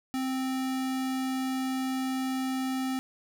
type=tone; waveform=square; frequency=261.6 Hz; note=C4; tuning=in tune; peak=-29 dBFS; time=0.14-2.99 s; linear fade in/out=0 ms; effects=none